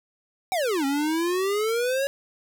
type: exponential two-way sweep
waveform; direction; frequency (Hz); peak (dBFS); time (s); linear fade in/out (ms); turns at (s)
square; down then up; 787 to 270 to 562; -23; 0.52-2.07; 0; 0.85
effects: none